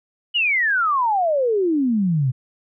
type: exponential sweep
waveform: sine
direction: down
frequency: 2986 to 121.6 Hz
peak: -16 dBFS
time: 0.34-2.32 s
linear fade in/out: 20 ms
effects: none

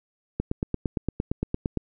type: click train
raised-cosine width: 3 ms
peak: -12 dBFS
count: 13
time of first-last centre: 0.4-1.773 s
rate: 8.74 Hz
effects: none

